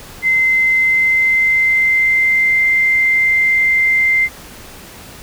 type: tone with pitch glide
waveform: sine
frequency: 2068 to 2087 Hz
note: C7 to C7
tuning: -21 to -5 cents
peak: -10 dBFS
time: 0.22-4.29 s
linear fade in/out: 50 ms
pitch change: +16 cents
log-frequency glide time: 0.78-2.65 s
effects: pink hiss -36 dBFS RMS until 5.22 s